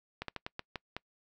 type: slowing click train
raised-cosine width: 0.3 ms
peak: -21 dBFS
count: 7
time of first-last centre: 0.22-0.966 s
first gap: 63 ms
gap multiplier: 1.27
effects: noise-tail reverb RT60 0.1 s tail -26 dB re dry